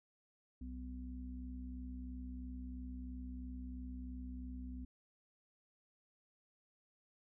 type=harmonic tone; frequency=63 Hz; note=B1; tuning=35 cents sharp; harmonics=1 / 3 / 4; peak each=-45 / -57 / -48 dBFS; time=0.61-4.85 s; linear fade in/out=5 ms; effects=none